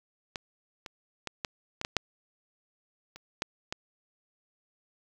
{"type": "clicks", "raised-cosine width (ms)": 0.2, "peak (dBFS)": [-17, -23, -17, -14, -16, -13, -7, -29, -12, -16], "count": 10, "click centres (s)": [0.358, 0.862, 1.273, 1.448, 1.814, 1.849, 1.967, 3.16, 3.421, 3.725], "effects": ["8-bit"]}